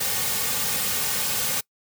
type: noise with comb filter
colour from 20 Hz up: white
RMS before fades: -25 dBFS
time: 0-1.61 s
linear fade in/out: 10 ms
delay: 3 ms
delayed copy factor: -0.85
effects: noise-tail reverb RT60 0.1 s tail -24 dB re dry